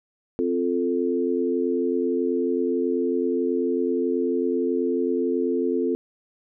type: chord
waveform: sine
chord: F major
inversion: second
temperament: equal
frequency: 261.6 / 349.2 / 440 Hz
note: C4 / F4 / A4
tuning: 0 / 0 / 0 cents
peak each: -25 dBFS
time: 0.39-5.95 s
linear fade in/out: 0 ms
effects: none